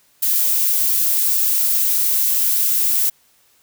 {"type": "noise", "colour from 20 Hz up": "violet", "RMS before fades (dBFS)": -17, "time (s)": [0.22, 3.1], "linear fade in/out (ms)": 10, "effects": ["white hiss -57 dBFS RMS until 3.62 s"]}